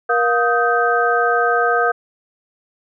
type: tone cluster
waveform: sine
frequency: 474.1 / 708 / 1255 / 1555 Hz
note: A#4 / F5 / D#6 / G6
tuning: +29 / +23 / +15 / -14 cents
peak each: -19 dBFS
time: 0.09-1.92 s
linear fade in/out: 10 ms
effects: none